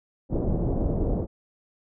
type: low-pass noise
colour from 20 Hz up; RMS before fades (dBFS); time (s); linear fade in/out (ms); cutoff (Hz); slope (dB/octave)
pink; -25; 0.29-1.27; 50; 580; 24
effects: none